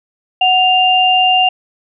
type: tone pair together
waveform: sine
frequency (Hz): 740.3 / 2795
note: F#5 / F7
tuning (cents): +1 / +1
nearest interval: octave + major seventh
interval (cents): 2300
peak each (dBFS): -11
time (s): 0.41-1.49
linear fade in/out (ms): 5
effects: none